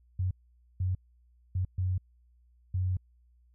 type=tone bursts at uneven times; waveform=sine; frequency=92.1 Hz; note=F#2; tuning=7 cents flat; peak=-26 dBFS; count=5; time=0.19-0.31 / 0.8-0.95 / 1.55-1.65 / 1.78-1.98 / 2.74-2.97 s; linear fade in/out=5 ms; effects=added 60 Hz sine -60 dBFS peak until 3.54 s